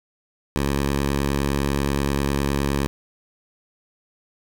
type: tone with vibrato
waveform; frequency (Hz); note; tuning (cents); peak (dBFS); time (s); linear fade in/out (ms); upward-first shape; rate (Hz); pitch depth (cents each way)
10% pulse; 70; C#2; +18; -12; 0.56-2.87; 0; sine; 9.3; 13
effects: none